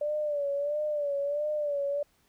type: tone with vibrato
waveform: sine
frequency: 583 Hz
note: D5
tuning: 13 cents flat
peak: -27 dBFS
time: 0.01-2.03 s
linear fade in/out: 5 ms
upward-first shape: sine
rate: 1.5 Hz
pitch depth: 65 cents each way
effects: pink hiss -68 dBFS RMS until 2.28 s